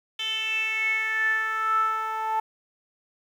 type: tone with band-pass filter sweep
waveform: 10% pulse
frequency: 440 Hz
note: A4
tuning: in tune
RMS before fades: -26 dBFS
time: 0.19-2.4 s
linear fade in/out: 5 ms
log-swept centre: 3300 to 920 Hz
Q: 8.9
effects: 9-bit